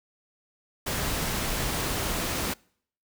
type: noise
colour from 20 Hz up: pink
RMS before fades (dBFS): -29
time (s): 0.86-2.54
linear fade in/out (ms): 10
effects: noise-tail reverb RT60 0.6 s tail -26 dB re dry